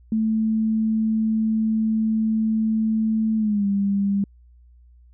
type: tone with pitch glide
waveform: sine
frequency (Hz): 220 to 199.42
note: A3 to G3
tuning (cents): 0 to +30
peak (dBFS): -18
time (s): 0.12-4.24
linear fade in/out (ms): 2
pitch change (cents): -170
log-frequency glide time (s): 3.37-3.66
effects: added 60 Hz sine -48 dBFS peak until 5.13 s